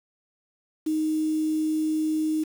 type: tone with quantisation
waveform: sine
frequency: 311.6 Hz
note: D#4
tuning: 3 cents sharp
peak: -22 dBFS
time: 0.86-2.44 s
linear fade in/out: 10 ms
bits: 7
effects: none